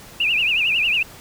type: tone with vibrato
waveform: sine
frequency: 2631 Hz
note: E7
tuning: 4 cents flat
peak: -16 dBFS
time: 0.2-1.03 s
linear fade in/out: 5 ms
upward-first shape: triangle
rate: 11 Hz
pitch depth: 190 cents each way
effects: pink hiss -42 dBFS RMS until 1.2 s